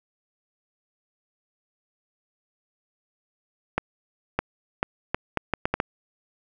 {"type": "accelerating click train", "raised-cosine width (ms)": 0.5, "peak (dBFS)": -7, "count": 9, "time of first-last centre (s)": [3.78, 5.801], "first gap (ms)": 610, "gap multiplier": 0.72, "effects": []}